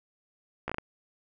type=slowing click train; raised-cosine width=0.5 ms; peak=-17 dBFS; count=5; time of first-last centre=0.68-0.784 s; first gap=15 ms; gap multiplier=1.38; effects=none